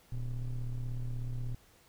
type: ring-modulated tone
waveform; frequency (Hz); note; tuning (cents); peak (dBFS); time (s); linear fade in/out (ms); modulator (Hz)
triangle; 69.3; C#2; 0; -28; 0.12-1.55; 5; 51.1
effects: pink hiss -63 dBFS RMS until 1.88 s